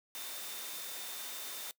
sine tone in noise, 3606 Hz, A7, 42 cents sharp, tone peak -50 dBFS, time 0.15-1.71 s, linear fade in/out 0 ms, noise white, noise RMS -43 dBFS, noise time 0.15-1.71 s, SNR -10 dB, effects noise-tail reverb RT60 0.1 s tail -21 dB re dry + high-pass 300 Hz 12 dB/octave

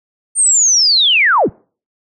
sine linear sweep, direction down, 8870 to 42.35 Hz, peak -8 dBFS, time 0.35-1.5 s, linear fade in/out 50 ms, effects noise-tail reverb RT60 0.4 s tail -25 dB re dry

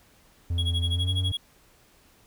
triangle tone with pitch glide, 85.7 to 92.38 Hz, F2 to F#2, -32 to -2 cents, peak -22 dBFS, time 0.5-1.32 s, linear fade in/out 5 ms, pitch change +130 cents, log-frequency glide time 0.9-1.12 s
triangle tone with tremolo, 3322 Hz, G#7, in tune, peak -24 dBFS, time 0.58-1.37 s, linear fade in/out 2 ms, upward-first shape sine, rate 12 Hz, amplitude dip 95%
effects pink hiss -59 dBFS RMS until 2.26 s

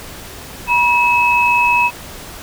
sine tone pair together, 966 / 2579 Hz, B5 / E7, -39 / -39 cents, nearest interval octave + perfect fourth, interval 1700 cents, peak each -13 dBFS, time 0.67-1.91 s, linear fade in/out 50 ms, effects pink hiss -33 dBFS RMS until 2.42 s

